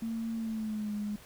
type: tone with pitch glide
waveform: triangle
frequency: 226.9 to 208.1 Hz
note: A#3 to G#3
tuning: -47 to +4 cents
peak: -28 dBFS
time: 0.02-1.16 s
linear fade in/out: 5 ms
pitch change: -149 cents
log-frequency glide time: 0.36-0.94 s
effects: tanh soft clip ceiling -30 dBFS + pink hiss -54 dBFS RMS until 1.25 s